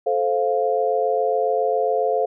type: chord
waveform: sine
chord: F major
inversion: first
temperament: just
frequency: 436.5 / 523.8 / 698.5 Hz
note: A4 / C5 / F5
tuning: -14 / +2 / 0 cents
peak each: -22 dBFS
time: 0.06-2.26 s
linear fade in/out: 10 ms
effects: none